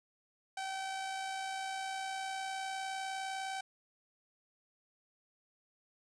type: tone with amplitude modulation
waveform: sawtooth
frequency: 769 Hz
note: G5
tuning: 33 cents flat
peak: -32 dBFS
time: 0.57-3.61 s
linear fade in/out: 5 ms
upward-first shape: sine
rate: 59.8 Hz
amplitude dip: 35%
effects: resampled to 22050 Hz + 10-bit